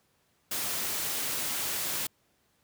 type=noise; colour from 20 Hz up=white; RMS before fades=-32 dBFS; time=0.51-2.07 s; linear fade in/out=5 ms; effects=pink hiss -70 dBFS RMS until 2.63 s + high-pass 80 Hz 12 dB/octave